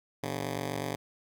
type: ring-modulated tone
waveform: 10% pulse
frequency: 139.1 Hz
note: C#3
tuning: 6 cents sharp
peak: -21 dBFS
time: 0.23-0.96 s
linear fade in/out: 5 ms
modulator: 24.1 Hz
effects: none